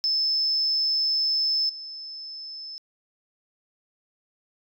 sine tone with level steps, 5250 Hz, E8, 8 cents flat, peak -20 / -35 dBFS, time 0.04-2.78 s, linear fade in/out 0 ms, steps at 1.69 s, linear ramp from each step 5 ms, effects tanh soft clip ceiling -16 dBFS

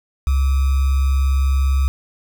sine tone with sample-and-hold, 67.6 Hz, C#2, 43 cents flat, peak -13 dBFS, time 0.27-1.88 s, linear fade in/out 0 ms, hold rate 1225 Hz, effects none

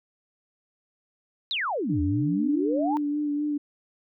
sine exponential two-way sweep, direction down then up, 4176 to 78 to 934 Hz, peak -25 dBFS, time 1.51-2.97 s, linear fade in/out 0 ms, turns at 2.01 s
sine tone with vibrato, 294.1 Hz, D4, 3 cents sharp, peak -24 dBFS, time 1.89-3.58 s, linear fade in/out 10 ms, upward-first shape sine, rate 4 Hz, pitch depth 26 cents each way
effects none

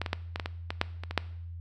clicks, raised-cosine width 0.3 ms, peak -14 / -16 / -11 / -16 / -16 / -16 / -15 / -8 / -22 / -19 / -7 dBFS, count 11, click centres 0.016 / 0.062 / 0.131 / 0.359 / 0.398 / 0.459 / 0.705 / 0.814 / 1.036 / 1.11 / 1.177 s, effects noise-tail reverb RT60 0.7 s tail -19 dB re dry + added 85 Hz sine -38 dBFS peak until 1.6 s

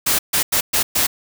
white noise bursts at uneven times, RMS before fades -17 dBFS, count 5, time 0.06-0.19 / 0.33-0.43 / 0.52-0.61 / 0.73-0.83 / 0.95-1.07 s, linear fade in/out 10 ms, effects none

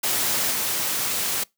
white noise with level steps, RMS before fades -23 / -25 dBFS, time 0.03-1.44 s, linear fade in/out 10 ms, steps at 0.51 s, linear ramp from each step 5 ms, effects noise-tail reverb RT60 0.2 s tail -25 dB re dry + high-pass 100 Hz 12 dB/octave

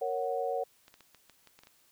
sine chord, F# major, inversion first, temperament equal, 466.2 / 554.4 / 740 Hz, A#4 / C#5 / F#5, 0 / 0 / 0 cents, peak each -34 dBFS, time 0.01-0.64 s, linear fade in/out 10 ms
clicks, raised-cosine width 0.2 ms, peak -36 dBFS, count 9, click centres 0.881 / 0.941 / 1.007 / 1.147 / 1.297 / 1.473 / 1.59 / 1.635 / 1.671 s
effects white hiss -66 dBFS RMS until 1.91 s

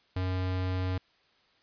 square tone, 92.5 Hz, F#2, in tune, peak -29 dBFS, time 0.16-0.98 s, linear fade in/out 5 ms, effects white hiss -66 dBFS RMS until 1.62 s + resampled to 11025 Hz

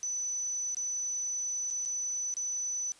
sine tone with dropouts, 5990 Hz, F#8, 20 cents sharp, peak -31 dBFS, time 0.03-2.92 s, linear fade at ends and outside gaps 0 ms, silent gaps 0.747-0.769 / 1.703-1.709 / 1.852-1.858 / 2.34-2.368 s, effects white hiss -58 dBFS RMS until 2.99 s + resampled to 22050 Hz

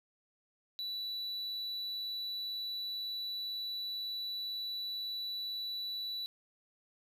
triangle tone, 3951 Hz, B7, in tune, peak -35 dBFS, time 0.79-6.26 s, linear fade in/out 0 ms, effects none

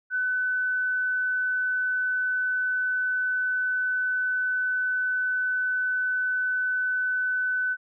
sine tone, 1505 Hz, F#6, 29 cents sharp, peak -23 dBFS, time 0.1-7.77 s, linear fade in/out 50 ms, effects none

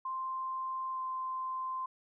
sine tone with pitch glide, 1046.5 to 1039.9 Hz, C6 to C6, 0 to -11 cents, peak -34 dBFS, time 0.05-1.86 s, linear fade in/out 5 ms, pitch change -11 cents, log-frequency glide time 0.92-0.99 s, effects none

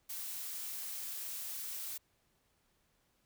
blue noise, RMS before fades -42 dBFS, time 0.09-1.98 s, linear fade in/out 10 ms, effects pink hiss -75 dBFS RMS until 3.25 s

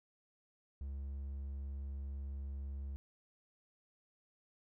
triangle tone, 69 Hz, C#2, 7 cents flat, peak -38 dBFS, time 0.81-2.96 s, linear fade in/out 0 ms, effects none

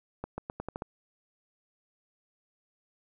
accelerating click train, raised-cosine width 1 ms, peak -21 dBFS, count 7, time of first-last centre 0.24-0.821 s, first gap 140 ms, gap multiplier 0.85, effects none

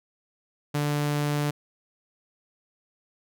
sawtooth tone, 146.83 Hz, D3, in tune, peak -20 dBFS, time 0.74-1.51 s, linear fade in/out 10 ms, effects none

